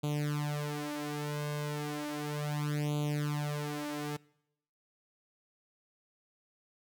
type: tone with flanger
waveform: sawtooth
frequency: 148 Hz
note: D3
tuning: 14 cents sharp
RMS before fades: -35 dBFS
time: 0.03-4.17 s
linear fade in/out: 10 ms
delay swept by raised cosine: 0.28 to 4.88 ms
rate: 0.34 Hz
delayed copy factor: +0.95
effects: noise-tail reverb RT60 0.8 s tail -24 dB re dry